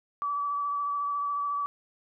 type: tone with vibrato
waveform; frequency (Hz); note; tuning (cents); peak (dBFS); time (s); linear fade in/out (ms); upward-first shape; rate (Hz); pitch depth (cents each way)
sine; 1150; D6; -37; -27; 0.22-1.66; 0; sine; 14; 16
effects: none